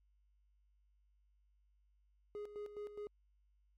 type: tone with tremolo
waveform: triangle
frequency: 415.3 Hz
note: G#4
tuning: in tune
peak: -40 dBFS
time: 2.35-3.07 s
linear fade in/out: 0 ms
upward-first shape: square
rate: 4.8 Hz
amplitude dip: 65%
effects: added 50 Hz sine -70 dBFS peak until 3.77 s + MP3 64 kbps